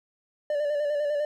triangle tone with vibrato, 587.3 Hz, D5, in tune, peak -22 dBFS, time 0.5-1.25 s, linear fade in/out 2 ms, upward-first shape square, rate 10 Hz, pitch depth 35 cents each way, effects none

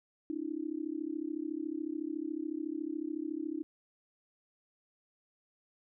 sine tone with amplitude modulation, 311.1 Hz, D#4, in tune, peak -30 dBFS, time 0.3-3.63 s, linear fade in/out 0 ms, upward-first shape sine, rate 33.9 Hz, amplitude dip 100%, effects none

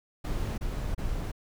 brown noise bursts, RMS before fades -31 dBFS, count 3, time 0.24-1.318 s, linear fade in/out 10 ms, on 340 ms, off 29 ms, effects none

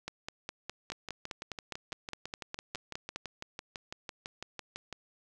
two click trains, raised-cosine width 0.2 ms, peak -20 / -22 dBFS, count 16 / 25, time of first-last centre 0.08-3.16 / 0.92-4.927 s, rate 4.87 / 5.99 Hz, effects none

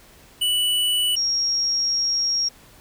square / sine tone pair in turn, 2960 / 5588 Hz, F#7 / F8, 0 / 0 cents, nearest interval major seventh, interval 1100 cents, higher second, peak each -19 dBFS, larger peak neither, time 0.41-1.16 / 1.16-2.49 s, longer second, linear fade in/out 10 ms, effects pink hiss -50 dBFS RMS until 2.8 s

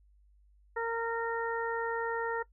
harmonic tone, 460.6 Hz, A#4, 21 cents flat, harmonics 1 / 2 / 3 / 4, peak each -33 / -36 / -38 / -39 dBFS, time 0.76-2.43 s, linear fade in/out 10 ms, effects noise-tail reverb RT60 0.1 s tail -20 dB re dry + added 50 Hz sine -60 dBFS peak until 2.52 s

